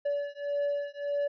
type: beating tone pair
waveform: triangle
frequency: 573 / 574.7 Hz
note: D5 / D5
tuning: -43 / -38 cents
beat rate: 1.7 Hz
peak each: -30 dBFS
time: 0.05-1.28 s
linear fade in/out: 10 ms
effects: resampled to 11025 Hz